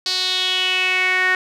sawtooth tone with band-pass filter sweep, 370 Hz, F#4, in tune, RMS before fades -19 dBFS, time 0.06-1.35 s, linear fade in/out 2 ms, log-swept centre 4500 to 1800 Hz, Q 5, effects none

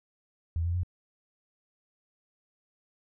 sine tone with pitch steps, 82.9 / 86.02 / 89.26 Hz, E2 / F2 / F2, +10 / -26 / +38 cents, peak -26 dBFS, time 0.56-0.833 s, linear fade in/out 0 ms, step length 91 ms, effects none

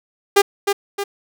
sawtooth tone with echo, 401.6 Hz, G4, 42 cents sharp, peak -5 dBFS, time 0.36-0.42 s, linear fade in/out 10 ms, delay 310 ms, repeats 2, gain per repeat -6 dB, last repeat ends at 1.04 s, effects none

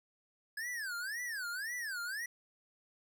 square tone with vibrato, 1661.2 Hz, G#6, in tune, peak -38 dBFS, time 0.57-2.26 s, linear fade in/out 5 ms, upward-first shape sine, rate 1.9 Hz, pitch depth 300 cents each way, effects none

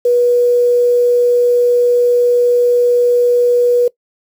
sine tone with quantisation, 485.7 Hz, B4, 29 cents flat, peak -8 dBFS, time 0.05-3.88 s, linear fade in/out 5 ms, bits 6, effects noise-tail reverb RT60 0.1 s tail -21 dB re dry

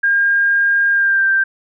sine tone with pitch glide, 1612 to 1572.5 Hz, G6 to G6, +48 to +5 cents, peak -11 dBFS, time 0.03-1.44 s, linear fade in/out 10 ms, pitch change -43 cents, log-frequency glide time 0.91-1.26 s, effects none

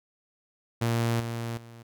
sawtooth tone with level steps, 116.4 Hz, A#2, 2 cents flat, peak -20 / -27 / -41 dBFS, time 0.81-1.83 s, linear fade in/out 10 ms, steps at 1.2 / 1.57 s, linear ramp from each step 2 ms, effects none

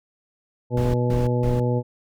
harmonic tone, 122.5 Hz, B2, 14 cents flat, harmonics 1 / 2 / 3 / 4 / 5 / 7, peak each -21 / -27 / -29 / -26 / -34 / -34 dBFS, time 0.7-1.83 s, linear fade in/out 50 ms
brown noise bursts, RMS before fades -27 dBFS, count 3, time 0.77-1.6 s, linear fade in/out 2 ms, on 170 ms, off 160 ms
effects none

